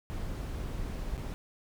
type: noise with dropouts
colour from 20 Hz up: brown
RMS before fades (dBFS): -36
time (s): 0.1-1.34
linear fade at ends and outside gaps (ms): 0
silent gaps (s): 1.171-1.178
effects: none